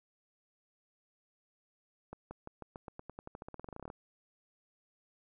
accelerating click train, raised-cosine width 1 ms, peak -30 dBFS, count 24, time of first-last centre 2.13-3.901 s, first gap 180 ms, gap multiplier 0.91, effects none

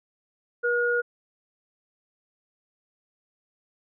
sine tone pair together, 479.6 / 1437.2 Hz, A#4 / F6, +49 / +49 cents, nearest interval octave + perfect fifth, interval 1900 cents, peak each -24 dBFS, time 0.63-1.02 s, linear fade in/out 20 ms, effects none

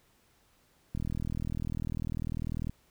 click train, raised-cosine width 5 ms, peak -22 dBFS, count 71, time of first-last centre 0.95-2.696 s, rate 40.1 Hz, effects pink hiss -67 dBFS RMS until 2.9 s

